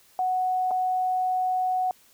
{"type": "tone with dropouts", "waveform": "sine", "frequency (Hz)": 740, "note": "F#5", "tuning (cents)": 0, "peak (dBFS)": -22, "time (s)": [0.19, 1.91], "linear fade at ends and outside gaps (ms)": 1, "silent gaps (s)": [0.709, 0.713], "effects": ["white hiss -58 dBFS RMS until 2.13 s"]}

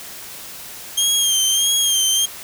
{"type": "tone with vibrato", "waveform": "20% pulse", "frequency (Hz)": 3203, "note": "G7", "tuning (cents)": 37, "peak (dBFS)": -9, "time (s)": [0.97, 2.26], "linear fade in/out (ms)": 10, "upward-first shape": "sine", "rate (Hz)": 1.6, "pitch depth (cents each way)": 51, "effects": ["white hiss -35 dBFS RMS until 2.43 s"]}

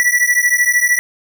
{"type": "beating tone pair", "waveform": "square", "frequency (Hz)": [1948, 1961], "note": ["B6", "B6"], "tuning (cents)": [-24, -13], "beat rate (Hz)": 13, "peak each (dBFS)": -15, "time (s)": [0, 0.99], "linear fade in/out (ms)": 0, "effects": []}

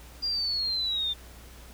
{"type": "linear sweep", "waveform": "sine", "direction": "down", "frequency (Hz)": [4840, 3567], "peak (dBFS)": -26, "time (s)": [0.22, 1.14], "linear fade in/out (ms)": 20, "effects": ["added 60 Hz sine -47 dBFS peak until 1.73 s", "pink hiss -51 dBFS RMS until 1.73 s"]}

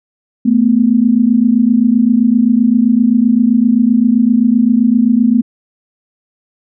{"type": "tone pair together", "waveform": "sine", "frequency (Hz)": [220.9, 248.6], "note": ["A3", "B3"], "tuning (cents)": [7, 12], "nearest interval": "major second", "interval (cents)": 205, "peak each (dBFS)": -10, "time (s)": [0.45, 5.42], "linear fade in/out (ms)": 10, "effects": []}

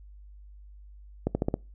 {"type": "accelerating click train", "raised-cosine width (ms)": 2, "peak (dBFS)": -12, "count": 5, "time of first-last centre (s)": [1.27, 1.541], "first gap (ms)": 80, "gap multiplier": 0.89, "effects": ["noise-tail reverb RT60 0.3 s tail -26 dB re dry", "added 50 Hz sine -46 dBFS peak until 1.74 s"]}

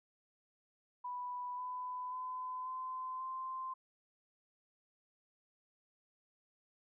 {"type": "tone with pitch steps", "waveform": "sine", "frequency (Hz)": [987.8, 1001, 1014.4, 1028, 1041.7], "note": ["B5", "B5", "B5", "C6", "C6"], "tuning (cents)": [0, 23, 46, -31, -8], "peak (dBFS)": -39, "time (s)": [1.04, 3.74], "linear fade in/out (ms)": 10, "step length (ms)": 540, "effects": []}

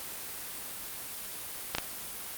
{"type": "clicks", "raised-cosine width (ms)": 0.2, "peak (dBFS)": -10, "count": 2, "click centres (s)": [1.75, 1.784], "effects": ["white hiss -40 dBFS RMS until 2.37 s", "Opus 32 kbps"]}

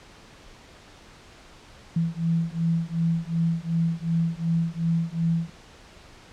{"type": "beating tone pair", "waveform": "sine", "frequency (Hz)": [164.8, 167.5], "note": ["E3", "E3"], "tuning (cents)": [0, 28], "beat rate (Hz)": 2.7, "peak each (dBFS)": -25, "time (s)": [1.96, 5.5], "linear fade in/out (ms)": 5, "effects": ["pink hiss -49 dBFS RMS until 6.32 s", "low-pass 6000 Hz 12 dB/octave"]}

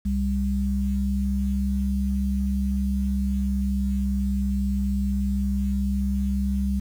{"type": "tone pair together", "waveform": "sine", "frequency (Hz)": [66.17, 198.3], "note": ["C2", "G3"], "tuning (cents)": [20, 20], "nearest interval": "octave + perfect fifth", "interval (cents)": 1900, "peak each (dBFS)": -24, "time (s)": [0.05, 6.8], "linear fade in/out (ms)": 10, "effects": ["8-bit"]}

